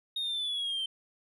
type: linear sweep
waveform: sine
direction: down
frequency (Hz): 3729 to 3100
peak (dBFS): -28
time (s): 0.16-0.86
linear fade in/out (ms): 5
effects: tanh soft clip ceiling -29 dBFS